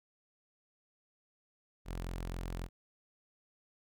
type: tone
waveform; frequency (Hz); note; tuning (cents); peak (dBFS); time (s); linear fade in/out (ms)
sawtooth; 43.65; F1; 0; -34; 1.85-2.69; 50
effects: none